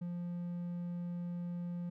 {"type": "tone", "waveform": "triangle", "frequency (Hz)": 174.61, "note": "F3", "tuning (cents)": 0, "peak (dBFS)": -35, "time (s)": [0.01, 1.9], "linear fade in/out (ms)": 10, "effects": []}